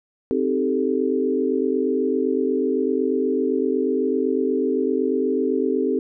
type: chord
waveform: sine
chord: A half-diminished seventh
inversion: first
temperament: equal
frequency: 261.6 / 311.1 / 392 / 440 Hz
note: C4 / Eb4 / G4 / A4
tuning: 0 / 0 / 0 / 0 cents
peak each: -23 / -27 / -23 / -24 dBFS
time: 0.31-5.99 s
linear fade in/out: 0 ms
effects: none